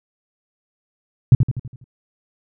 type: tone with echo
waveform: sine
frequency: 125 Hz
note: B2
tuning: 21 cents sharp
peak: -4 dBFS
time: 1.32-1.35 s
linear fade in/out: 2 ms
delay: 82 ms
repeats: 6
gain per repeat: -6 dB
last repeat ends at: 1.842 s
effects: none